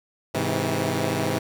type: chord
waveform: 10% pulse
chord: Ab augmented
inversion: none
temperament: equal with one note detuned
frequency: 103.83 / 130.81 / 162.08 Hz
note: Ab2 / C3 / E3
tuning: 0 / 0 / -29 cents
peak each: -19 dBFS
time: 0.34-1.39 s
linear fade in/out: 10 ms
effects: none